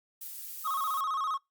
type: noise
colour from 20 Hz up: violet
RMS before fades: -41 dBFS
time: 0.21-1.01 s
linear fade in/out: 5 ms
type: tone with vibrato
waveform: triangle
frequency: 1174.7 Hz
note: D6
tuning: in tune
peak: -27 dBFS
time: 0.64-1.38 s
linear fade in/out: 20 ms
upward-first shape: square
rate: 15 Hz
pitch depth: 120 cents each way
effects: noise-tail reverb RT60 0.2 s tail -25 dB re dry + Opus 48 kbps